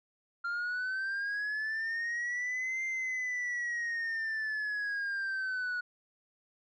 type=linear two-way sweep; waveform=sine; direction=up then down; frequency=1385 to 2093 to 1457 Hz; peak=-29 dBFS; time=0.44-5.81 s; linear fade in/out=10 ms; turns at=2.84 s; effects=tanh soft clip ceiling -31 dBFS